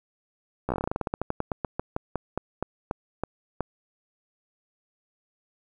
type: slowing click train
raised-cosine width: 1 ms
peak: -13 dBFS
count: 27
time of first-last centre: 0.69-3.607 s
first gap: 14 ms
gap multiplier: 1.14
effects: 9-bit